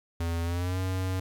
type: tone with pitch glide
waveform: square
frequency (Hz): 84.1 to 93.31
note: E2 to F#2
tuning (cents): +35 to +15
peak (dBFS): -28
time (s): 0.2-1.2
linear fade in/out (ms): 5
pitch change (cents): +180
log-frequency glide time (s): 0.43-0.79
effects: 10-bit